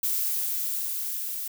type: noise with level ramp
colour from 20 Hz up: violet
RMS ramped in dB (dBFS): -26 to -33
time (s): 0.03-1.48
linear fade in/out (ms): 5
effects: none